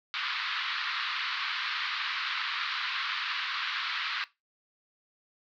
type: band-pass noise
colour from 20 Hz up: pink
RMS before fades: -33 dBFS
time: 0.14-4.24 s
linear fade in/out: 0 ms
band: 1100 to 4400 Hz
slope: 48 dB/octave
effects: noise-tail reverb RT60 0.2 s tail -17 dB re dry